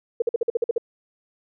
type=tone bursts; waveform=sine; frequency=466.2 Hz; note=A#4; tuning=in tune; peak=-17 dBFS; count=9; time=0.2-0.781 s; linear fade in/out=5 ms; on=21 ms; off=49 ms; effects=none